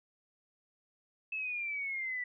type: exponential sweep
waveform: sine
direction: down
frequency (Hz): 2623 to 1958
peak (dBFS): -34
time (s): 1.32-2.24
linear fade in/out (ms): 5
effects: none